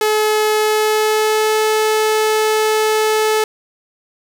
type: tone with pitch glide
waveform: sawtooth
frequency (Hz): 428.5 to 433.2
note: A4 to A4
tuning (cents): -46 to -27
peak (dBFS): -9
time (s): 0.01-3.44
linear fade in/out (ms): 2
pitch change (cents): +19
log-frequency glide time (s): 0.57-1.6
effects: none